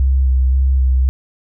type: tone with vibrato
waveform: sine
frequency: 65.41 Hz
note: C2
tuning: in tune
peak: -10 dBFS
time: 0-1.09 s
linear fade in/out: 0 ms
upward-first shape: square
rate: 1.9 Hz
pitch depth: 21 cents each way
effects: none